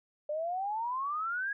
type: exponential sweep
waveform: sine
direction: up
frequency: 587.3 to 1675 Hz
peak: -31 dBFS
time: 0.29-1.53 s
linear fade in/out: 5 ms
effects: none

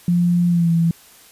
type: tone with pitch glide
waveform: sine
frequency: 174.61 to 166.82 Hz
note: F3 to E3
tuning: 0 to +21 cents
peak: -13 dBFS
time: 0.08-0.91 s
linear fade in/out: 2 ms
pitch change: -79 cents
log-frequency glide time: 0.48-0.71 s
effects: white hiss -47 dBFS RMS until 1.31 s + resampled to 32000 Hz

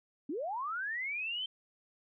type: linear sweep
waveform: sine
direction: up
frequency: 254.3 to 3136 Hz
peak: -34 dBFS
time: 0.29-1.46 s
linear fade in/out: 5 ms
effects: none

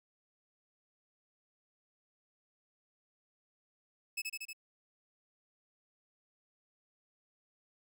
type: tone with echo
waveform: sawtooth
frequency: 2597 Hz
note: E7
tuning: 26 cents flat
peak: -31 dBFS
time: 4.17-4.22 s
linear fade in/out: 10 ms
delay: 78 ms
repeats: 4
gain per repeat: -2 dB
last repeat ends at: 4.532 s
effects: none

